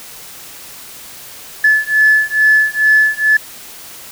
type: beating tone pair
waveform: sine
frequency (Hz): 1727 / 1729.3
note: A6 / A6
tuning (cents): -33 / -30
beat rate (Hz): 2.3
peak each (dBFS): -11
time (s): 1.64-3.37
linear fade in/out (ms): 5
effects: tanh soft clip ceiling -1 dBFS + white hiss -34 dBFS RMS until 4.11 s